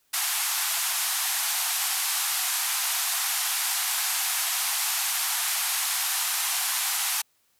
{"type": "band-pass noise", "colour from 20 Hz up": "white", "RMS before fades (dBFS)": -27, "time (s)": [0.13, 7.22], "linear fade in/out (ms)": 10, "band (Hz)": [700, 14000], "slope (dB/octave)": 96, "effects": ["white hiss -68 dBFS RMS until 7.59 s"]}